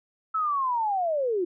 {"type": "linear sweep", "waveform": "sine", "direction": "down", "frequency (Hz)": [1318.5, 335.7], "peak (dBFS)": -23, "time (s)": [0.34, 1.45], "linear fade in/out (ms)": 10, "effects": []}